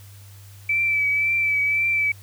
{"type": "tone with vibrato", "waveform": "sine", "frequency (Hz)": 2313, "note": "D7", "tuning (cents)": -27, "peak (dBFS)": -18, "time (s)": [0.69, 2.12], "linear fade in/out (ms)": 5, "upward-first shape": "triangle", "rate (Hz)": 1.9, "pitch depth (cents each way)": 35, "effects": ["added 99 Hz sine -42 dBFS peak until 2.22 s", "white hiss -51 dBFS RMS until 2.22 s"]}